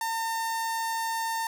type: tone with notch filter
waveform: sawtooth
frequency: 907 Hz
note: A#5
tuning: 48 cents flat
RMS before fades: -30 dBFS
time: 0.01-1.47 s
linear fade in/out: 2 ms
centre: 3000 Hz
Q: 1.7
effects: none